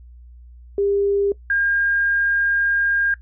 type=tone pair in turn; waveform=sine; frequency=400.9 / 1612.4 Hz; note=G4 / G6; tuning=+39 / +48 cents; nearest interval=2 octaves; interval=2409 cents; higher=second; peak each=-16 dBFS; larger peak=neither; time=0.78-1.32 / 1.5-3.14 s; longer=second; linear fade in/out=2 ms; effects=noise-tail reverb RT60 0.1 s tail -19 dB re dry + added 60 Hz sine -40 dBFS peak until 3.21 s